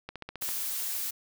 click train, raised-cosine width 0.3 ms, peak -22 dBFS, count 7, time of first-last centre 0.09-0.49 s, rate 15 Hz
blue noise, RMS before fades -33 dBFS, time 0.41-1.11 s, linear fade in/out 10 ms
effects none

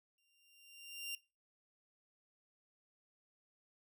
sawtooth tone with exponential growth, 2782 Hz, F7, 7 cents flat, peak -35 dBFS, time 0.18-1.15 s, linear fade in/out 2 ms, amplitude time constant 210 ms, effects noise-tail reverb RT60 0.3 s tail -22 dB re dry

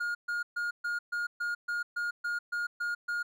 triangle tone bursts, 1424 Hz, F6, 33 cents sharp, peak -28 dBFS, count 12, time 0-3.23 s, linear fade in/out 10 ms, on 150 ms, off 130 ms, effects none

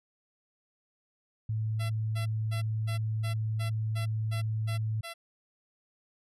sine tone, 109.5 Hz, A2, 8 cents flat, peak -28 dBFS, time 1.49-5.01 s, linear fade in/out 5 ms
10% pulse tone bursts, 674 Hz, E5, 38 cents sharp, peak -30 dBFS, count 10, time 1.79-5.14 s, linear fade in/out 20 ms, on 110 ms, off 250 ms
effects resampled to 32000 Hz

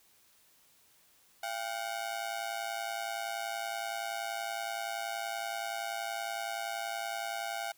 sawtooth ring-modulated tone, 739 Hz, F#5, 2 cents flat, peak -28 dBFS, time 1.43-7.72 s, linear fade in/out 5 ms, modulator 55.3 Hz, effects white hiss -65 dBFS RMS until 7.77 s

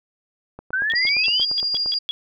click train, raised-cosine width 1 ms, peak -22 dBFS, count 12, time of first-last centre 0.59-1.86 s, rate 8.66 Hz
sine exponential sweep, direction up, 1480 to 3307 Hz, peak -19 dBFS, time 0.73-1.45 s, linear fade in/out 5 ms
sine tone bursts, 3348 Hz, G#7, 13 cents sharp, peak -22 dBFS, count 8, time 0.9-2.11 s, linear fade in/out 0 ms, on 20 ms, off 150 ms
sine tone with tremolo, 4818 Hz, D8, 43 cents sharp, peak -19 dBFS, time 0.95-1.99 s, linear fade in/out 10 ms, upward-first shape square, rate 13 Hz, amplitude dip 25%
effects none

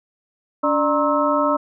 sine tone cluster, 286.5 / 597 / 938 / 1070 / 1301 Hz, D4 / D5 / A#5 / C6 / E6, -43 / +28 / +11 / +38 / -23 cents, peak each -22 / -20 / -25 / -23 / -22 dBFS, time 0.63-1.57 s, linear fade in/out 10 ms, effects none

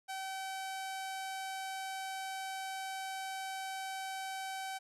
sawtooth tone with low-pass filter, 767 Hz, G5, 38 cents flat, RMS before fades -41 dBFS, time 0.08-4.79 s, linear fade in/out 20 ms, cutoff 11000 Hz, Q 1, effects none

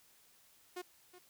sawtooth tone with echo, 360 Hz, F#4, 47 cents flat, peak -37 dBFS, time 0.76-0.82 s, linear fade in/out 10 ms, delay 370 ms, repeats 1, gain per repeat -14 dB, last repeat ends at 1.19 s, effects white hiss -66 dBFS RMS until 1.29 s

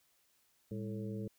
harmonic tone with a mistuned harmonic, 110 Hz, A2, in tune, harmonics 1 / 2 / 3 / 4 / 5, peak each -42 / -41 / -48 / -46 / -53 dBFS, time 0.71-1.28 s, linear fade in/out 5 ms, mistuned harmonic 2, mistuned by -140 cents, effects white hiss -73 dBFS RMS until 1.38 s

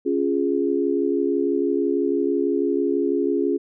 sine chord, Db major, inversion none, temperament equal, 277.2 / 349.2 / 415.3 Hz, Db4 / F4 / Ab4, 0 / 0 / 0 cents, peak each -23 dBFS, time 0.05-3.58 s, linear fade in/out 20 ms, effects none

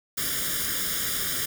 white noise with comb filter, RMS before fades -28 dBFS, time 0.17-1.46 s, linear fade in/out 10 ms, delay 0.58 ms, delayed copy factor +0.85, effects none

